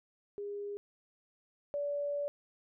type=tone pair in turn; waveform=sine; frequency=407.4 / 576.2 Hz; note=G#4 / D5; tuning=-33 / -33 cents; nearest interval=tritone; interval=600 cents; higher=second; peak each=-37 / -32 dBFS; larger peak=second; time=0.38-0.77 / 1.74-2.28 s; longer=second; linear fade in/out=0 ms; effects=none